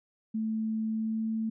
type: tone with pitch glide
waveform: sine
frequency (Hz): 220 to 221.9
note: A3 to A3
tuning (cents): 0 to +15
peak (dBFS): -28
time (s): 0.34-1.5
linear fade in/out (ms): 10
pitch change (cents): +15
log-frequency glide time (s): 0.87-1.27
effects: none